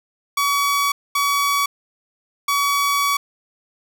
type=tone bursts at uneven times; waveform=sawtooth; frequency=1134 Hz; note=C#6; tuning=39 cents sharp; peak=-13 dBFS; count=3; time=0.37-0.92 / 1.15-1.66 / 2.48-3.17 s; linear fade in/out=5 ms; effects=none